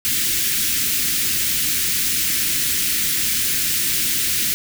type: band-stop noise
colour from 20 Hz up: white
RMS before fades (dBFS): -20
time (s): 0.05-4.54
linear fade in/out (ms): 0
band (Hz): 340 to 1700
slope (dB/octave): 24
effects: none